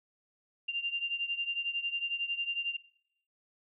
sine beating tone pair, 2783 / 2794 Hz, F7 / F7, -7 / 0 cents, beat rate 11 Hz, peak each -32 / -37 dBFS, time 0.68-2.77 s, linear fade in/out 10 ms, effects noise-tail reverb RT60 0.7 s tail -19 dB re dry

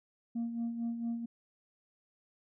sine tone with tremolo, 233.1 Hz, A#3, in tune, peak -29 dBFS, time 0.35-1.26 s, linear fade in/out 10 ms, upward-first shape sine, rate 4.4 Hz, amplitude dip 60%, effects tanh soft clip ceiling -30 dBFS

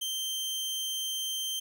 sawtooth tone, 3136 Hz, G7, in tune, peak -28 dBFS, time 0.01-1.6 s, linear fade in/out 10 ms, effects none

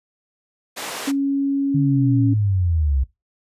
pink band-pass noise, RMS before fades -30 dBFS, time 0.76-1.12 s, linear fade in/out 20 ms, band 440 to 12000 Hz, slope 12 dB/octave
sine tone, 277.2 Hz, C#4, in tune, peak -17 dBFS, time 1.07-2.34 s, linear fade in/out 10 ms
sine linear sweep, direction down, 148.2 to 63 Hz, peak -16 dBFS, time 1.74-3.04 s, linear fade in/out 10 ms
effects noise-tail reverb RT60 0.2 s tail -19 dB re dry + resampled to 32000 Hz

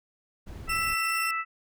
brown noise, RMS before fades -40 dBFS, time 0.46-0.95 s, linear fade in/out 20 ms
harmonic tone, 659.3 Hz, E5, in tune, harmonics 2 / 3 / 4, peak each -29 / -33 / -35 dBFS, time 0.67-1.45 s, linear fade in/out 50 ms
sawtooth tone, 2697 Hz, E7, 39 cents sharp, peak -26 dBFS, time 0.69-1.31 s, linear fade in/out 5 ms
effects none

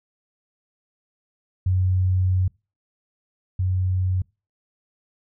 sine tone pair in turn, 92.5 / 92.5 Hz, F#2 / F#2, 0 / 0 cents, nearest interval unison, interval 0 cents, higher neither, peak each -17 / -19 dBFS, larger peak first, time 1.66-2.48 / 3.59-4.22 s, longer first, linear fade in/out 5 ms, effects noise-tail reverb RT60 0.3 s tail -26 dB re dry

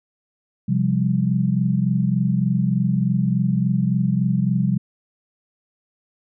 sine chord, C suspended fourth, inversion none, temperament equal with one note detuned, 130.81 / 174.61 / 198.05 Hz, C3 / F3 / G3, 0 / 0 / +18 cents, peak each -21 dBFS, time 0.68-4.78 s, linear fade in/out 10 ms, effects none

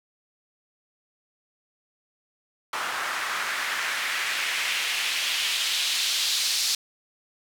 white noise with band-pass filter sweep, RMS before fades -27 dBFS, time 2.73-6.75 s, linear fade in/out 2 ms, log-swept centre 1200 to 4600 Hz, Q 1.7, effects none

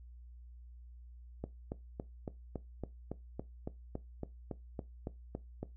click train, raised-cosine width 2 ms, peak -25 dBFS, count 16, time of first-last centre 1.44-5.63 s, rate 3.58 Hz, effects noise-tail reverb RT60 0.2 s tail -18 dB re dry + added 60 Hz sine -50 dBFS peak until 5.76 s

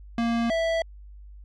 square tone pair in turn, 232.8 / 658.5 Hz, A#3 / E5, -2 / -2 cents, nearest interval octave + tritone, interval 1800 cents, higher second, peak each -23 dBFS, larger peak neither, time 0.18-0.5 / 0.5-0.82 s, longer neither, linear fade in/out 2 ms, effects added 50 Hz sine -42 dBFS peak until 1.44 s + low-pass 4000 Hz 12 dB/octave

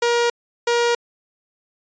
sawtooth tone pair in turn, 474.4 / 474.4 Hz, A#4 / A#4, +30 / +30 cents, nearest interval unison, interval 0 cents, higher neither, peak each -12 dBFS, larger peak neither, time 0.02-0.3 / 0.67-0.95 s, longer neither, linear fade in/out 5 ms, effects resampled to 16000 Hz

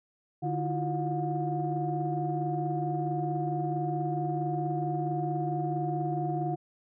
sine tone cluster, 148.3 / 319.6 / 336.6 / 361.1 / 720 Hz, D3 / D#4 / E4 / F#4 / F#5, +17 / +47 / +36 / -42 / -47 cents, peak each -31 / -40 / -35 / -38 / -32 dBFS, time 0.42-6.56 s, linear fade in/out 20 ms, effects tanh soft clip ceiling -18 dBFS

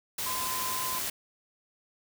sine tone in noise, 1026 Hz, C6, 34 cents flat, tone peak -34 dBFS, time 0.26-0.99 s, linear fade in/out 5 ms, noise white, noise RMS -33 dBFS, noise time 0.18-1.1 s, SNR -4 dB, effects none

